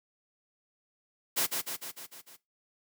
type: noise with echo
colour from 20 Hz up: white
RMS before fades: -28 dBFS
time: 1.36-1.47 s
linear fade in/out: 20 ms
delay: 150 ms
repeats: 6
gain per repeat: -4 dB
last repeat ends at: 2.37 s
effects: noise-tail reverb RT60 0.2 s tail -18 dB re dry + high-pass 150 Hz 12 dB/octave